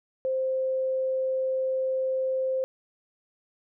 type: tone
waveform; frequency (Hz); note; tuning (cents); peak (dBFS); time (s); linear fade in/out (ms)
sine; 523.3; C5; 0; -24; 0.25-2.64; 0
effects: none